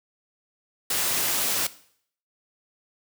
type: noise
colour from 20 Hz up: white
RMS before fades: -25 dBFS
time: 0.9-1.67 s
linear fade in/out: 5 ms
effects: noise-tail reverb RT60 0.6 s tail -17 dB re dry + high-pass 100 Hz 12 dB/octave